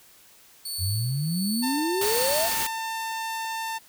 20% pulse tone with tremolo, 4459 Hz, C#8, 9 cents sharp, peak -23 dBFS, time 0.65-2.55 s, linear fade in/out 5 ms, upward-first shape sine, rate 1.4 Hz, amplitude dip 60%
sine exponential sweep, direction up, 87.31 to 712 Hz, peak -24 dBFS, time 0.78-2.5 s, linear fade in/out 50 ms
sawtooth tone, 897 Hz, A5, 33 cents sharp, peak -25 dBFS, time 1.62-3.79 s, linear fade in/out 20 ms
white noise, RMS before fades -28 dBFS, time 2.01-2.67 s, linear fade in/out 5 ms
effects white hiss -54 dBFS RMS until 3.88 s

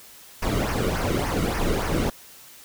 brown noise with flanger, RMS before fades -24 dBFS, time 0.42-2.1 s, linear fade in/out 5 ms, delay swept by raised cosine 0.25 to 1.21 ms, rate 3.5 Hz, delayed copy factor -0.7, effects white hiss -47 dBFS RMS until 2.64 s

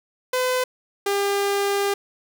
sawtooth tone pair in turn, 507 / 400.8 Hz, B4 / G4, +45 / +38 cents, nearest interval major third, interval 407 cents, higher first, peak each -16 / -16 dBFS, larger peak neither, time 0.33-0.64 / 1.06-1.94 s, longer second, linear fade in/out 5 ms, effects none

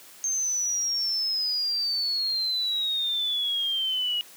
sine exponential sweep, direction down, 6380 to 2888 Hz, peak -24 dBFS, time 0.24-4.21 s, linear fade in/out 0 ms, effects white hiss -49 dBFS RMS until 4.36 s + high-pass 200 Hz 12 dB/octave

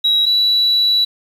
sine tone pair in turn, 3864 / 3934 Hz, B7 / B7, -39 / -7 cents, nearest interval unison, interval 32 cents, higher second, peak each -10 dBFS, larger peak neither, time 0.04-0.26 / 0.26-1.05 s, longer second, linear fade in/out 10 ms, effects tanh soft clip ceiling -7 dBFS + 7-bit

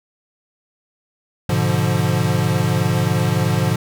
square chord, G# diminished seventh, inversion none, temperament equal, 103.83 / 123.47 / 146.83 / 174.61 Hz, G#2 / B2 / D3 / F3, 0 / 0 / 0 / 0 cents, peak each -22 dBFS, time 1.49-3.76 s, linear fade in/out 5 ms, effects none

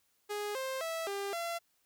sawtooth tone with pitch steps, 414.5 / 527 / 655 / 398.9 / 680 Hz, G#4 / C5 / E5 / G4 / F5, -3 / +12 / -11 / +30 / -46 cents, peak -31 dBFS, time 0.29-1.59 s, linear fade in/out 20 ms, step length 260 ms, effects white hiss -74 dBFS RMS until 1.85 s

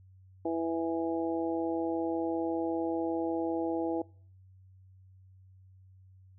harmonic tone, 165.2 Hz, E3, 4 cents sharp, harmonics 2 / 3 / 4 / 5, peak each -31 / -35 / -37 / -39 dBFS, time 0.45-4.02 s, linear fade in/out 5 ms, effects noise-tail reverb RT60 0.5 s tail -24 dB re dry + added 94 Hz sine -54 dBFS peak until 6.38 s

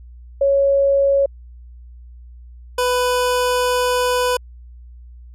sine / 25% pulse tone pair in turn, 554.4 / 497.3 Hz, C#5 / B4, 0 / +12 cents, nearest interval major second, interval 188 cents, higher first, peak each -12 dBFS, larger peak neither, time 0.41-1.26 / 2.78-4.37 s, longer second, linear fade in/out 5 ms, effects added 60 Hz sine -37 dBFS peak until 5.34 s + resampled to 32000 Hz

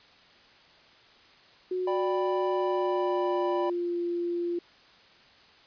sine tone with pitch glide, 366.8 to 346.2 Hz, F#4 to F4, -15 to -15 cents, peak -27 dBFS, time 1.71-4.59 s, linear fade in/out 5 ms, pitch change -100 cents, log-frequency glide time 2.48-4 s
triangle chord, G major, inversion second, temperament equal, 587.3 / 784 / 987.8 Hz, D5 / G5 / B5, 0 / 0 / 0 cents, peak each -29 / -34 / -30 dBFS, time 1.87-3.7 s, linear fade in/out 5 ms
effects white hiss -56 dBFS RMS until 5.66 s + resampled to 11025 Hz

